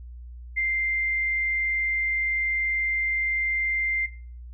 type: tone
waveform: sine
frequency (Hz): 2093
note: C7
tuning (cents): 0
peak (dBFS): -22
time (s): 0.56-4.07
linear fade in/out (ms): 20
effects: noise-tail reverb RT60 0.4 s tail -17 dB re dry + added 60 Hz sine -38 dBFS peak until 4.53 s